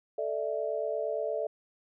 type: chord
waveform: sine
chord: A suspended fourth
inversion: none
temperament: equal with one note detuned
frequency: 440 / 590.7 / 659.3 Hz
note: A4 / D5 / E5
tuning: 0 / +10 / 0 cents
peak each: -34 / -33 / -34 dBFS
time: 0.18-1.47 s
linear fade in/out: 5 ms
effects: none